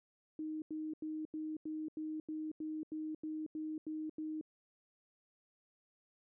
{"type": "tone bursts", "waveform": "sine", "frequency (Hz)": 311.1, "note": "D#4", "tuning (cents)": 0, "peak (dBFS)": -38, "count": 13, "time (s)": [0.39, 4.412], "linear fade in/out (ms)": 2, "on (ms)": 230, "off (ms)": 86, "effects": []}